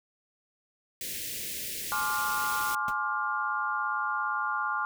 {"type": "band-stop noise", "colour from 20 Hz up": "white", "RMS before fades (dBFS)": -36, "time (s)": [1.01, 2.75], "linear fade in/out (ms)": 2, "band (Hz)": [560, 1800], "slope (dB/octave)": 48}
{"type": "chord", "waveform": "sine", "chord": "D half-diminished seventh", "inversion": "second", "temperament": "just", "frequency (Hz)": [845.8, 1057.2, 1174.7, 1409.6], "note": ["Ab5", "C6", "D6", "F6"], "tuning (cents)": [31, 18, 0, 16], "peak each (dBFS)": [-35, -34, -33, -31], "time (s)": [1.92, 4.85], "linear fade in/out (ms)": 0}
{"type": "noise with exponential decay", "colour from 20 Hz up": "pink", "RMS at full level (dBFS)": -36, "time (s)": [2.88, 2.96], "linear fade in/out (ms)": 1, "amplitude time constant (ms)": 17}
{"effects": []}